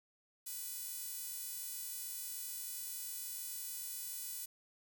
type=tone with high-pass filter; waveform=sawtooth; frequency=494.8 Hz; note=B4; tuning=3 cents sharp; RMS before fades=-44 dBFS; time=0.46-4.46 s; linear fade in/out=10 ms; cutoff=9700 Hz; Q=0.72; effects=none